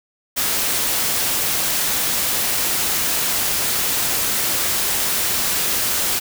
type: noise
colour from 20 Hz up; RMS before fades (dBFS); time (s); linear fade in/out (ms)
white; -20; 0.36-6.2; 20
effects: none